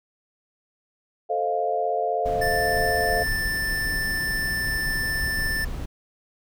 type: chord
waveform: sine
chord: F dominant seventh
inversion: first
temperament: equal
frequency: 440 / 523.3 / 622.3 / 698.5 Hz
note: A4 / C5 / Eb5 / F5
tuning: 0 / 0 / 0 / 0 cents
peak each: -28 / -30 / -30 / -24 dBFS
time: 1.29-3.24 s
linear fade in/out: 20 ms
type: noise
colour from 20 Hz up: brown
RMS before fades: -31 dBFS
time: 2.25-5.86 s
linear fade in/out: 10 ms
type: tone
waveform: square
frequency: 1770 Hz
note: A6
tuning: 10 cents sharp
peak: -25 dBFS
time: 2.41-5.65 s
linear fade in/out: 10 ms
effects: none